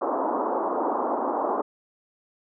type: band-pass noise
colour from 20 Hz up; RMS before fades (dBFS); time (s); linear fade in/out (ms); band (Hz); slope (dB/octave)
white; -26; 0.01-1.62; 10; 250 to 1100; 48
effects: none